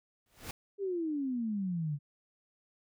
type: noise with exponential growth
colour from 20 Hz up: pink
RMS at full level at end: -38 dBFS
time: 0.26-0.51 s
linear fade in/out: 2 ms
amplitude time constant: 53 ms
type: exponential sweep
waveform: sine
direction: down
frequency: 408.9 to 140 Hz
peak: -31 dBFS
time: 0.78-1.99 s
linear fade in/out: 50 ms
effects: none